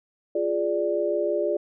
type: chord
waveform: sine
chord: D diminished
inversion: first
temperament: equal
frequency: 349.2 / 415.3 / 587.3 Hz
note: F4 / Ab4 / D5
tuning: 0 / 0 / 0 cents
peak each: -27 / -27 / -25 dBFS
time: 0.35-1.57 s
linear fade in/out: 5 ms
effects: none